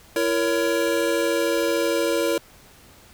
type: chord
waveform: square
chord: A# diminished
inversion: second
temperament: just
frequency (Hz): 335.6 / 466.2 / 559.4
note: E4 / A#4 / C#5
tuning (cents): +31 / 0 / +16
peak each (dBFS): -25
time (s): 0.16-2.38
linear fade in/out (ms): 2
effects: pink hiss -50 dBFS RMS until 3.13 s